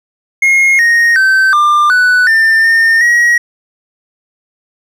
triangle tone with pitch steps, 2150 / 1864 / 1545 / 1194 / 1487 / 1794 / 1819 / 1902 Hz, C7 / A#6 / G6 / D6 / F#6 / A6 / A#6 / A#6, +47 / -1 / -26 / +28 / +8 / +33 / -43 / +34 cents, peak -4 dBFS, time 0.42-3.38 s, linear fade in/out 5 ms, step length 370 ms, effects none

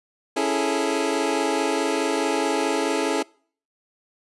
25% pulse chord, A major seventh, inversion first, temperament equal, 277.2 / 329.6 / 415.3 / 440 Hz, C#4 / E4 / G#4 / A4, 0 / 0 / 0 / 0 cents, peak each -23 dBFS, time 0.36-3.23 s, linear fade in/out 10 ms, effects noise-tail reverb RT60 0.5 s tail -25 dB re dry + resampled to 24000 Hz

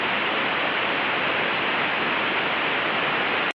white low-pass noise, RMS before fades -23 dBFS, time 0-3.51 s, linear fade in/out 0 ms, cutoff 3000 Hz, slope 48 dB/octave, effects high-pass 200 Hz 12 dB/octave + MP3 48 kbps

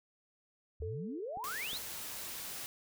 sine exponential sweep, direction up, 69.3 to 4346 Hz, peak -38 dBFS, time 0.8-1.78 s, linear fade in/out 5 ms
sine tone with exponential decay, 440 Hz, A4, in tune, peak -38 dBFS, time 0.82-2.25 s, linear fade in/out 2 ms, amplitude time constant 310 ms
clicks, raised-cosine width 2 ms, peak -36 dBFS, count 2, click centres 1.372 / 1.732 s
white noise, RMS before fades -43 dBFS, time 1.44-2.66 s, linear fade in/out 0 ms
effects none

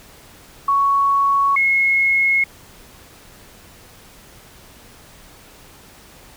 sine tone pair in turn, 1113 / 2169 Hz, C#6 / C#7, +7 / -38 cents, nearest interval octave, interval 1155 cents, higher second, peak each -13 dBFS, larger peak neither, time 0.68-1.56 / 1.56-2.44 s, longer neither, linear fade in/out 5 ms, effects pink hiss -45 dBFS RMS until 6.36 s

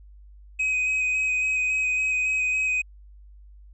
triangle tone with vibrato, 2521 Hz, D#7, 22 cents sharp, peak -20 dBFS, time 0.59-2.82 s, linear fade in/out 10 ms, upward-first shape square, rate 3.6 Hz, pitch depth 11 cents each way, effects added 50 Hz sine -45 dBFS peak until 3.73 s + resampled to 22050 Hz

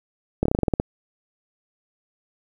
slowing click train, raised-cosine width 2 ms, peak -6 dBFS, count 10, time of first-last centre 0.43-0.799 s, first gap 25 ms, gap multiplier 1.12, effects 8-bit

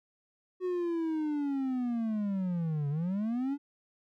triangle linear two-way sweep, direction down then up, 370 to 140 to 290.6 Hz, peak -27 dBFS, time 0.6-3.58 s, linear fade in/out 50 ms, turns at 2.89 s, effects none

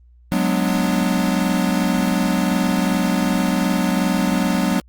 square chord, G# half-diminished seventh, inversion third, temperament equal, 185 / 207.7 / 246.9 / 293.7 Hz, F#3 / G#3 / B3 / D4, 0 / 0 / 0 / 0 cents, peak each -21 / -24 / -23 / -25 dBFS, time 0.32-4.8 s, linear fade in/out 0 ms, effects added 60 Hz sine -46 dBFS peak until 4.88 s + Opus 24 kbps

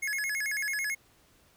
square tone with vibrato, 1915 Hz, A#6, 46 cents sharp, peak -30 dBFS, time 0.02-0.95 s, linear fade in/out 10 ms, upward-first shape square, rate 9.1 Hz, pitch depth 210 cents each way, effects pink hiss -63 dBFS RMS until 1.56 s

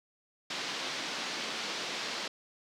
white band-pass noise, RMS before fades -37 dBFS, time 0.5-2.28 s, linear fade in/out 5 ms, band 170 to 5100 Hz, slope 24 dB/octave, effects none

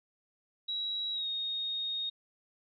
sine tone with pitch glide, 3874 to 3720 Hz, B7 to A#7, -34 to -4 cents, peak -32 dBFS, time 0.68-2.1 s, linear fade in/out 10 ms, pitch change -70 cents, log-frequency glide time 1.13-1.27 s, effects none

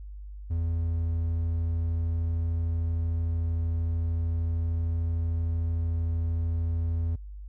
triangle tone, 83.2 Hz, E2, 17 cents sharp, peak -23 dBFS, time 0.5-7.16 s, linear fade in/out 10 ms, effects added 50 Hz sine -38 dBFS peak until 7.48 s

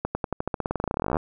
accelerating click train, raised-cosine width 1 ms, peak -11 dBFS, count 28, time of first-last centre 0.05-1.168 s, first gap 100 ms, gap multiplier 0.92, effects none

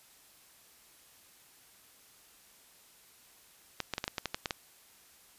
clicks, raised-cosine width 0.2 ms, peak -15 dBFS, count 10, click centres 3.803 / 3.937 / 3.981 / 4.041 / 4.079 / 4.182 / 4.257 / 4.345 / 4.458 / 4.508 s, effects white hiss -60 dBFS RMS until 5.38 s + resampled to 32000 Hz

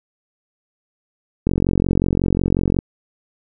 click train, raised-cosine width 3 ms, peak -4 dBFS, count 61, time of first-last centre 1.47-2.789 s, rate 45.5 Hz, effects none

